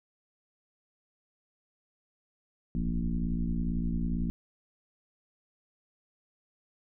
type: tone with frequency modulation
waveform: sine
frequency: 110 Hz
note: A2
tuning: in tune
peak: -27 dBFS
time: 2.75-4.3 s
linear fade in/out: 0 ms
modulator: 57.8 Hz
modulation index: 2.5
effects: none